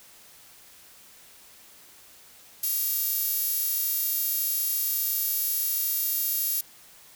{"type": "tone with high-pass filter", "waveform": "5% pulse", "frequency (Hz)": 465.5, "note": "A#4", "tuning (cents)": -2, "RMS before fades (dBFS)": -27, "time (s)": [2.63, 6.61], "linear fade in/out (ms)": 5, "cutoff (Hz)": 11000, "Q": 1.6, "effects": ["white hiss -52 dBFS RMS until 7.15 s"]}